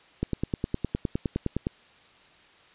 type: click train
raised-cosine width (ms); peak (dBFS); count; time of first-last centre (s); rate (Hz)
3; -13; 15; 0.23-1.669; 9.73
effects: white hiss -56 dBFS RMS until 2.74 s + resampled to 8000 Hz